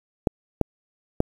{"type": "clicks", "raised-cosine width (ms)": 2, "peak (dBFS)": -5, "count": 3, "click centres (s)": [0.272, 0.613, 1.204], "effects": ["7-bit"]}